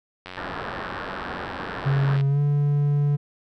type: click train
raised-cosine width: 0.3 ms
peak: -20 dBFS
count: 180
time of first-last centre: 0.26-2.21 s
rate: 91.8 Hz
type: low-pass noise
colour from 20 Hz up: white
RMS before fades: -33 dBFS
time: 0.37-2.17 s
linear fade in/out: 5 ms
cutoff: 1800 Hz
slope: 96 dB/octave
type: tone with pitch glide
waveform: triangle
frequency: 138.2 to 144.65 Hz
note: C#3 to D3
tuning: -5 to -26 cents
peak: -16 dBFS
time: 1.85-3.17 s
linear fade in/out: 20 ms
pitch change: +79 cents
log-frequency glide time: 2.27-2.4 s
effects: none